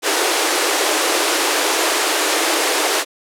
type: high-pass noise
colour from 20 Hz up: pink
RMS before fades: -17 dBFS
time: 0.02-3.05 s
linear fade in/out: 50 ms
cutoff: 300 Hz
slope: 96 dB/octave
effects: low-pass 11000 Hz 12 dB/octave